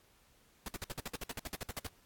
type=noise bursts; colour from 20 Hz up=pink; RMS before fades=-40 dBFS; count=16; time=0.66-1.869 s; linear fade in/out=2 ms; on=24 ms; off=55 ms; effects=pink hiss -67 dBFS RMS until 2.05 s + AAC 64 kbps